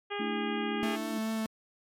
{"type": "harmonic tone", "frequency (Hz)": 407.8, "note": "G#4", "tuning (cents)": -32, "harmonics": [1, 2, 3, 4, 5, 6, 7, 8], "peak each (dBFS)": [-36, -39, -41, -42, -43, -44, -44, -45], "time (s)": [0.1, 0.97], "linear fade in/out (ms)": 20}
{"type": "chord", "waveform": "sine", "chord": "A suspended fourth", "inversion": "none", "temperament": "equal", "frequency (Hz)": [220, 293.7, 329.6], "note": ["A3", "D4", "E4"], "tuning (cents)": [0, 0, 0], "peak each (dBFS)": [-34, -38, -39], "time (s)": [0.19, 1.19], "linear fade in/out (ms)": 10}
{"type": "tone with vibrato", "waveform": "45% pulse", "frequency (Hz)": 221.1, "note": "A3", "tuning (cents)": 9, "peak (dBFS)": -30, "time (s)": [0.83, 1.46], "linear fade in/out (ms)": 0, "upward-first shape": "triangle", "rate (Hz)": 4.6, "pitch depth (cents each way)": 10}
{"effects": ["MP3 64 kbps"]}